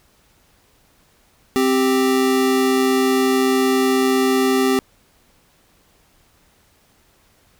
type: tone pair together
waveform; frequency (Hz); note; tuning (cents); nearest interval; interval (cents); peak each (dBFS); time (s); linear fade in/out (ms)
square; 261.6 / 392; C4 / G4; 0 / 0; perfect fifth; 700; -18; 1.56-4.79; 0
effects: pink hiss -57 dBFS RMS until 7.59 s